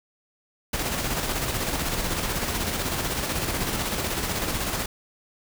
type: noise with tremolo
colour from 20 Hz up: pink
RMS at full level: -26 dBFS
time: 0.73-4.86 s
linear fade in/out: 5 ms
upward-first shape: square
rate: 16 Hz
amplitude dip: 35%
effects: none